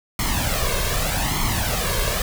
pink noise with flanger, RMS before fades -22 dBFS, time 0.19-2.22 s, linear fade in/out 2 ms, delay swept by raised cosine 0.93 to 1.88 ms, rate 0.83 Hz, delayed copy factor +0.7, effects none

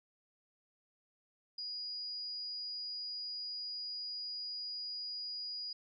sine tone, 4894 Hz, D#8, 29 cents flat, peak -39 dBFS, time 1.58-5.73 s, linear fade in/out 5 ms, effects none

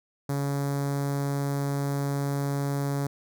sawtooth tone with notch filter, 140.7 Hz, C#3, 26 cents sharp, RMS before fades -28 dBFS, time 0.29-3.07 s, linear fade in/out 5 ms, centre 2800 Hz, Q 0.66, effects none

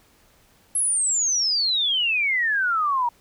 sine exponential sweep, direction down, 11175 to 932.3 Hz, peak -19 dBFS, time 0.75-3.09 s, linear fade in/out 5 ms, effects pink hiss -58 dBFS RMS until 3.2 s

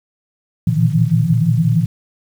sine tone cluster, 114.7 / 120.5 / 152.3 / 163.1 / 169.4 Hz, A#2 / B2 / D#3 / E3 / E3, -28 / -42 / -37 / -18 / +48 cents, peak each -18 dBFS, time 0.67-1.86 s, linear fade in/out 5 ms, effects 7-bit

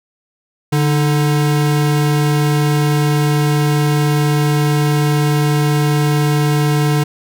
square tone pair together, 146.82 / 311.1 Hz, D3 / D#4, 0 / 0 cents, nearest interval octave + minor second, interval 1300 cents, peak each -13 / -22 dBFS, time 0.72-7.04 s, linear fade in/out 10 ms, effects none

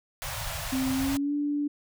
pink band-stop noise, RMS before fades -34 dBFS, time 0.22-1.17 s, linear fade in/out 0 ms, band 160 to 520 Hz, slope 96 dB/octave
sine tone with pitch glide, 262.3 to 291 Hz, C4 to D4, +4 to -16 cents, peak -25 dBFS, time 0.72-1.68 s, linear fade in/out 10 ms, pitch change +180 cents, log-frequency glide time 0.93-1.33 s
effects none

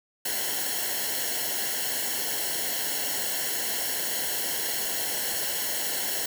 white noise with comb filter, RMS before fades -29 dBFS, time 0.25-6.26 s, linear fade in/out 5 ms, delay 0.82 ms, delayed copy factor -0.8, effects none

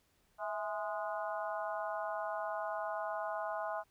harmonic tone with a mistuned harmonic, 207.7 Hz, G#3, in tune, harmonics 3 / 4 / 5 / 6 / 7, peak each -39 / -41 / -43 / -45 / -46 dBFS, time 0.38-3.84 s, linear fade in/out 50 ms, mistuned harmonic 3, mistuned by +77 cents, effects pink hiss -73 dBFS RMS until 3.9 s

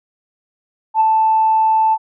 sine tone with ADSR envelope, 880 Hz, A5, in tune, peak -7 dBFS, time 0.94-1.98 s, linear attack 66 ms, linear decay 11 ms, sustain -3 dB, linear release 50 ms, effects tanh soft clip ceiling -4 dBFS

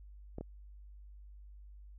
clicks, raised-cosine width 2 ms, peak -28 dBFS, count 2, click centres 0.384 / 0.41 s, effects added 50 Hz sine -50 dBFS peak until 1.98 s

